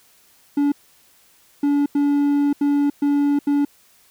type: tone bursts at uneven times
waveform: triangle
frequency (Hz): 286.6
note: D4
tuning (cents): -42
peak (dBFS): -13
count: 6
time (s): 0.57-0.72 / 1.63-1.86 / 1.95-2.53 / 2.61-2.9 / 3.02-3.39 / 3.47-3.65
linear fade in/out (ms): 5
effects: white hiss -55 dBFS RMS until 4.1 s